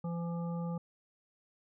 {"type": "harmonic tone with a mistuned harmonic", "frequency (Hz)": 170.4, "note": "F3", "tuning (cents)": -42, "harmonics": [1, 3, 5, 7], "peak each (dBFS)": [-34, -44, -48, -51], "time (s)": [0.04, 0.78], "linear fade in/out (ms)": 5, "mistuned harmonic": 5, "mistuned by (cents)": -21, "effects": []}